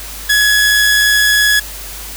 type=tone with amplitude modulation; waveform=sawtooth; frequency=1686 Hz; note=G#6; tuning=26 cents sharp; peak=-4 dBFS; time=0.29-1.6 s; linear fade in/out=10 ms; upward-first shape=sine; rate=103 Hz; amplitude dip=25%; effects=added 50 Hz sine -31 dBFS peak until 2.16 s + white hiss -29 dBFS RMS until 2.16 s